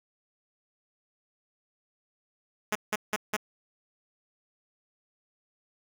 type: tone bursts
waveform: 5% pulse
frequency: 212.2 Hz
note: G#3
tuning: 38 cents sharp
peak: -15 dBFS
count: 4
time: 2.72-3.366 s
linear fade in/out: 5 ms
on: 34 ms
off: 170 ms
effects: none